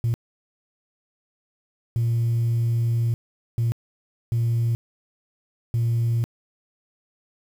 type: tone bursts at uneven times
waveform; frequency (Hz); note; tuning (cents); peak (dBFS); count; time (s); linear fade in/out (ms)
sine; 116.54; A#2; 0; -17; 5; 0.04-0.14 / 1.96-3.14 / 3.58-3.72 / 4.32-4.75 / 5.74-6.24; 0
effects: tanh soft clip ceiling -17 dBFS + 8-bit